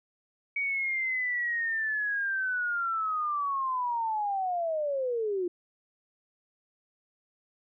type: linear sweep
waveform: sine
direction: down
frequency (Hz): 2264 to 344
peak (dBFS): -27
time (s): 0.56-5.48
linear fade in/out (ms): 5
effects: none